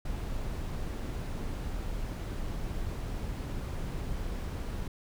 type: noise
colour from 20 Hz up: brown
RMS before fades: -35 dBFS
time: 0.05-4.88 s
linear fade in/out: 5 ms
effects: none